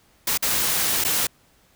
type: noise with dropouts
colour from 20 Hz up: white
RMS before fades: -22 dBFS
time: 0.27-1.27 s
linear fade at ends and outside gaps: 5 ms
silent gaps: 0.376-0.424 / 1.04-1.047 s
effects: pink hiss -59 dBFS RMS until 1.75 s